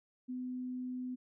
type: tone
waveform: sine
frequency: 252.3 Hz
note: B3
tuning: 37 cents sharp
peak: -37 dBFS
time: 0.28-1.16 s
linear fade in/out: 20 ms
effects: none